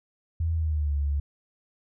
sine tone with pitch glide, 82.1 to 71.47 Hz, E2 to D2, -6 to -47 cents, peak -23 dBFS, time 0.4-1.2 s, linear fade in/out 5 ms, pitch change -241 cents, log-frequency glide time 0.54-0.94 s, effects none

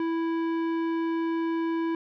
sine tone with tanh clipping, 329.8 Hz, E4, 1 cent sharp, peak -27 dBFS, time 0-1.95 s, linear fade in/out 2 ms, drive 14 dB, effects none

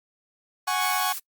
sawtooth chord, F# suspended second, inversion none, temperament equal, 740 / 830.6 / 1108.7 Hz, F#5 / G#5 / C#6, 0 / 0 / 0 cents, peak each -24 / -25 / -23 dBFS, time 0.67-1.13 s, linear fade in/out 10 ms
blue noise, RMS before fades -33 dBFS, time 0.8-1.2 s, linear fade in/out 20 ms
effects noise-tail reverb RT60 0.1 s tail -24 dB re dry + Opus 48 kbps

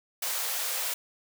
white high-pass noise, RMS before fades -31 dBFS, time 0.22-0.94 s, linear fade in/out 5 ms, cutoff 450 Hz, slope 96 dB/octave, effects none

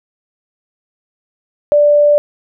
sine tone, 587.3 Hz, D5, in tune, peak -6 dBFS, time 1.72-2.18 s, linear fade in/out 0 ms, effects none

